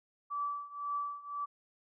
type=tone with tremolo; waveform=sine; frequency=1156 Hz; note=D6; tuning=28 cents flat; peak=-31 dBFS; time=0.3-1.46 s; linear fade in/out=20 ms; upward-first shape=triangle; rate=1.9 Hz; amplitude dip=90%; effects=none